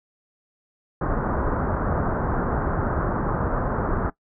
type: low-pass noise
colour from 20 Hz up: pink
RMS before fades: -24 dBFS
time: 1.01-4.1 s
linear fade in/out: 5 ms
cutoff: 1500 Hz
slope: 48 dB/octave
effects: noise-tail reverb RT60 0.1 s tail -19 dB re dry